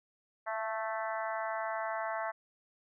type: harmonic tone with a mistuned harmonic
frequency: 220 Hz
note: A3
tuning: in tune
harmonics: 3 / 4 / 5 / 6 / 7 / 8 / 9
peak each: -37 / -39 / -41 / -43 / -44 / -45 / -46 dBFS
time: 0.46-2.32 s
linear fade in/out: 20 ms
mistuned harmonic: 3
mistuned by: +20 cents
effects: none